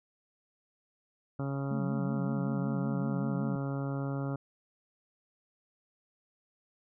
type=harmonic tone; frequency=138.2 Hz; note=C#3; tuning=5 cents flat; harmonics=1 / 2 / 3 / 4 / 5 / 6 / 7 / 8 / 9 / 10; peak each=-33 / -37 / -44 / -43 / -48 / -50 / -53 / -53 / -49 / -50 dBFS; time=1.39-4.36 s; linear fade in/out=5 ms
type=tone with vibrato; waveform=sine; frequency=201.1 Hz; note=G3; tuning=44 cents sharp; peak=-32 dBFS; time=1.71-3.56 s; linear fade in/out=2 ms; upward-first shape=sine; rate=5.3 Hz; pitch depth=190 cents each way
effects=none